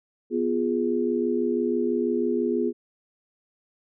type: chord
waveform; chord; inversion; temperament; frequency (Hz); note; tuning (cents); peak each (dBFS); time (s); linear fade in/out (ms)
sine; F diminished; second; equal; 246.9 / 349.2 / 415.3; Cb4 / F4 / Ab4; 0 / 0 / 0; -26; 0.3-2.73; 50
effects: none